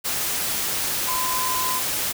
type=tone in noise; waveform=sine; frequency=1019 Hz; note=C6; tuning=46 cents flat; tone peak=-25 dBFS; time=1.07-1.8 s; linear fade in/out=20 ms; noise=white; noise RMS=-25 dBFS; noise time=0.04-2.13 s; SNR=-3 dB; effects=none